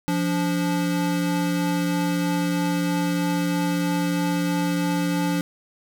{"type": "tone pair together", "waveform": "square", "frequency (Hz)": [173.9, 288.8], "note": ["F3", "D4"], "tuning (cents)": [-7, -29], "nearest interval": "major sixth", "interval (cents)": 878, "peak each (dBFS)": [-24, -25], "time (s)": [0.08, 5.41], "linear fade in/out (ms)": 0, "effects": []}